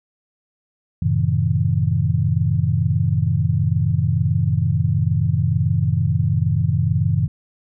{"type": "chord", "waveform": "sine", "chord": "F# diminished seventh", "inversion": "none", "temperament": "just", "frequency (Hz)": [92.5, 111, 133.2, 159.84], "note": ["F#2", "A2", "C3", "Eb3"], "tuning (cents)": [0, 16, 31, 47], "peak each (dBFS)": -21, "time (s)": [1.02, 7.28], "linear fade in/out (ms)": 5, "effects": []}